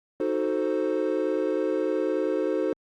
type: chord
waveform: triangle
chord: D# diminished seventh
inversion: none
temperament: equal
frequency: 311.1 / 370 / 440 / 523.3 Hz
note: D#4 / F#4 / A4 / C5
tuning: 0 / 0 / 0 / 0 cents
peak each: -27 dBFS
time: 0.2-2.73 s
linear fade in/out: 2 ms
effects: Opus 32 kbps